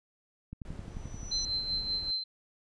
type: click train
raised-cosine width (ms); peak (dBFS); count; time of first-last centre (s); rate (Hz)
5; -28; 9; 0.53-1.232; 11.4
type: noise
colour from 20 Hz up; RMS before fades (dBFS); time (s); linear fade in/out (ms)
brown; -43; 0.65-2.11; 2
type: tone with exponential growth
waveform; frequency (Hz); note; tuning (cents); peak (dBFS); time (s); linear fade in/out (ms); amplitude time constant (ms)
sine; 5930; F#8; +3; -33; 0.85-1.45; 2; 130
type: tone with tremolo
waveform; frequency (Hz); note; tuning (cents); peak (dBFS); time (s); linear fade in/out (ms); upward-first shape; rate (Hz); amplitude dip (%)
sine; 4100; C8; -36; -28; 1.31-2.24; 10; sine; 5.2; 55
effects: resampled to 22050 Hz